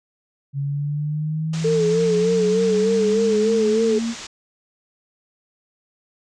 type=exponential sweep; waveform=sine; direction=up; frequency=138.59 to 233.1 Hz; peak=-21 dBFS; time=0.53-4.15 s; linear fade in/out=50 ms
type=low-pass noise; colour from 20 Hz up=white; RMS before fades=-36 dBFS; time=1.53-4.27 s; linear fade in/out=5 ms; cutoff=7400 Hz; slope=48 dB/octave
type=tone with vibrato; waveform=sine; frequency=440 Hz; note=A4; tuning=in tune; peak=-16 dBFS; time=1.64-3.99 s; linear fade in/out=10 ms; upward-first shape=sine; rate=3.3 Hz; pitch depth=66 cents each way
effects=none